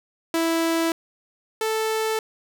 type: tone pair in turn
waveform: sawtooth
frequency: 329.6 / 440 Hz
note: E4 / A4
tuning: 0 / 0 cents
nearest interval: perfect fourth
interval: 500 cents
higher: second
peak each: -16 / -18 dBFS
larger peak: first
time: 0.34-0.92 / 1.61-2.19 s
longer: neither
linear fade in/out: 2 ms
effects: none